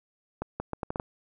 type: accelerating click train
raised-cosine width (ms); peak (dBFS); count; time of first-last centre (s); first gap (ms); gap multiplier
1; -17; 7; 0.42-0.999; 180; 0.74
effects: none